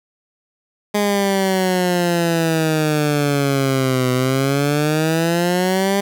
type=exponential two-way sweep; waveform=15% pulse; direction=down then up; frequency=207.7 to 126 to 200.8 Hz; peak=-9 dBFS; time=0.94-6.01 s; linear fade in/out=10 ms; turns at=4.12 s; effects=none